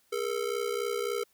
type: ring-modulated tone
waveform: square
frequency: 442 Hz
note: A4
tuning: 8 cents sharp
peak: -27 dBFS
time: 0.12-1.24 s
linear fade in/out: 10 ms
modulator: 31.8 Hz
effects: white hiss -68 dBFS RMS until 1.33 s